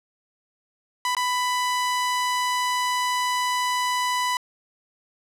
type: tone with dropouts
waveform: sawtooth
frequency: 994 Hz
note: B5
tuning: 11 cents sharp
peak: -18 dBFS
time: 1.05-4.37 s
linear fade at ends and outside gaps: 1 ms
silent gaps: 1.15-1.167 s
effects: low-pass 11000 Hz 12 dB/octave